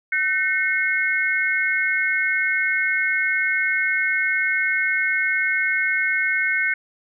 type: tone cluster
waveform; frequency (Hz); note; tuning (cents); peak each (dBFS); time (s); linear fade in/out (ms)
sine; 1520 / 1819 / 2168; F#6 / A#6 / C#7; +46 / -43 / -39; -22 / -27 / -21; 0.12-6.74; 5
effects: none

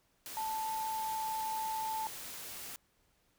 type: tone in noise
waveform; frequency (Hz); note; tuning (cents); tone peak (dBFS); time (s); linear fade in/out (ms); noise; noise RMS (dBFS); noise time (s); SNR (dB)
sine; 880; A5; 0; -34; 0.37-2.07; 0; white; -45; 0.26-2.76; +8
effects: pink hiss -73 dBFS RMS until 3.38 s

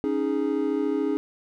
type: chord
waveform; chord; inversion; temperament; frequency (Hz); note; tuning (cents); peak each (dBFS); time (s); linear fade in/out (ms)
triangle; C# suspended second; none; equal; 277.2 / 311.1 / 415.3; C#4 / D#4 / G#4; 0 / 0 / 0; -25; 0.04-1.17; 0
effects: none

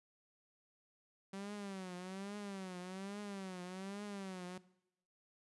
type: tone with vibrato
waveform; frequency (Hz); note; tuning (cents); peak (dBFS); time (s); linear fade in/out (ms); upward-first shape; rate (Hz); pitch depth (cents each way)
sawtooth; 192.4; G3; -32; -40; 1.33-4.58; 5; triangle; 1.2; 140
effects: noise-tail reverb RT60 0.8 s tail -19 dB re dry + resampled to 24000 Hz

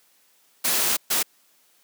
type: noise bursts at uneven times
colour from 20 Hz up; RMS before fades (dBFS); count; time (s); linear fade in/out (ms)
white; -22; 2; 0.64-0.97 / 1.1-1.23; 10
effects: white hiss -61 dBFS RMS until 1.83 s + high-pass 200 Hz 12 dB/octave

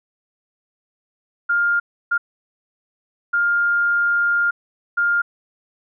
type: tone bursts at uneven times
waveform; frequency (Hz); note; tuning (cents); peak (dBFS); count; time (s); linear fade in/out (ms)
sine; 1406; F6; +11; -15; 4; 1.49-1.8 / 2.11-2.18 / 3.33-4.51 / 4.97-5.22; 10
effects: none

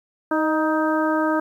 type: harmonic tone with a mistuned harmonic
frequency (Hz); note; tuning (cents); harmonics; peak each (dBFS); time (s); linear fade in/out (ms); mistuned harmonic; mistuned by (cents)
313.8; D#4; +15; 1 / 2 / 3 / 4 / 5; -21 / -24 / -26 / -27 / -28; 0.31-1.4; 5; 2; -25
effects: 9-bit

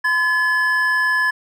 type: tone pair together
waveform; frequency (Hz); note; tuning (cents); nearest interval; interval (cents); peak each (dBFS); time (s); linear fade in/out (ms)
triangle; 1019 / 1713.7; C6 / A6; -46 / -46; major sixth; 900; -21 / -14; 0.04-1.31; 10
effects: none

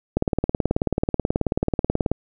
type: click train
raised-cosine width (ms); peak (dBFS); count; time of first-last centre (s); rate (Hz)
2; -6; 37; 0.17-2.116; 18.5
effects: none

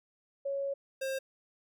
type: tone pair in turn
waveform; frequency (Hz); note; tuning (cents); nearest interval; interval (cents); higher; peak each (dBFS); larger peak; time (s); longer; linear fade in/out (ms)
sine / square; 554.4 / 533.4; C#5 / C5; 0 / +33; minor second; 67; first; -31 / -33; first; 0.45-0.74 / 1.01-1.19; first; 10
effects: none

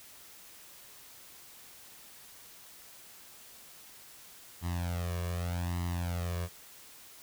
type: tone with flanger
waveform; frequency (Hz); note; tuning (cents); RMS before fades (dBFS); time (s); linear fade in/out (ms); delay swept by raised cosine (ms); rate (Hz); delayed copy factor
sawtooth; 87.31; F2; 0; -34; 4.61-6.49; 50; 1 to 1.78; 0.83; +1
effects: white hiss -53 dBFS RMS until 7.22 s

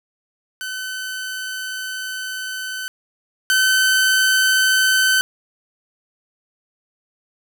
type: tone pair in turn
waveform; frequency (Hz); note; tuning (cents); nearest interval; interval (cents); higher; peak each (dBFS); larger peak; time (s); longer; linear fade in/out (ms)
sawtooth; 1519 / 1527.2; F#6 / G6; +45 / -46; unison; 9; second; -22 / -10; second; 0.61-2.88 / 3.5-5.21; first; 0
effects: none

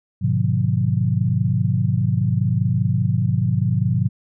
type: chord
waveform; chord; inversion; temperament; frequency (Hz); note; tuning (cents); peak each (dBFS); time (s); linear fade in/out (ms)
sine; G# diminished seventh; none; just; 103.83 / 124.59 / 149.51 / 179.41; G#2 / B2 / D3 / F3; 0 / +16 / +31 / +47; -21 / -20 / -24 / -23; 0.21-4.09; 20
effects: none

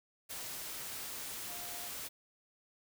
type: tone in noise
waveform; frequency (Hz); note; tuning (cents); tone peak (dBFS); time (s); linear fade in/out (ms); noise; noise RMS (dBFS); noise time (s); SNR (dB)
sine; 705; F5; +16; -52; 1.48-1.89; 20; white; -43; 0.29-2.09; -12
effects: none

